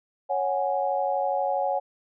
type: chord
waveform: sine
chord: C# suspended fourth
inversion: none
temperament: just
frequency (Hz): 554.4 / 739.2 / 831.5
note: C#5 / F#5 / G#5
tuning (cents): 0 / -2 / +2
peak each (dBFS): -27 / -27 / -28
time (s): 0.29-1.8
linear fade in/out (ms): 20
effects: none